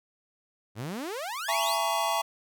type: exponential sweep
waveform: sawtooth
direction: up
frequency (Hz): 98 to 5590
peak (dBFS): -29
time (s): 0.75-1.78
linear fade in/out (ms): 50
type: chord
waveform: square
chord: A# half-diminished seventh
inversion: second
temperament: just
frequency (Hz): 671.3 / 839.1 / 932.3 / 1118.8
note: E5 / G#5 / A#5 / C#6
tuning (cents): +31 / +18 / 0 / +16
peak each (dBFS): -32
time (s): 1.48-2.22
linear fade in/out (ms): 10
effects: none